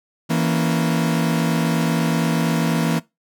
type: chord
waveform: 40% pulse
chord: A# diminished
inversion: second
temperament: equal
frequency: 164.81 / 233.1 / 277.2 Hz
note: E3 / A#3 / C#4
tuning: 0 / 0 / 0 cents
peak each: -19 / -21 / -25 dBFS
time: 0.29-3 s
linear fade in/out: 20 ms
effects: noise-tail reverb RT60 0.2 s tail -20 dB re dry